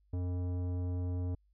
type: tone with tanh clipping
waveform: triangle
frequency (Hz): 89.5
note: F2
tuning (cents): +43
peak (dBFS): -34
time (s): 0.13-1.35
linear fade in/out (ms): 5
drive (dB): 18
effects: added 50 Hz sine -66 dBFS peak until 1.53 s

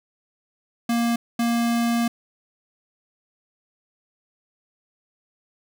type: tone bursts at uneven times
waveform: square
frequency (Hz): 234.4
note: A#3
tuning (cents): +10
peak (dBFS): -20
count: 2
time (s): 0.89-1.16 / 1.39-2.08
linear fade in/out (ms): 5
effects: none

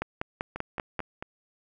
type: two click trains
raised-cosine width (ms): 0.5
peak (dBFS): -14 / -20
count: 6 / 4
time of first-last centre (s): 0.02-0.993 / 0.56-1.225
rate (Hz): 5.14 / 4.51
effects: none

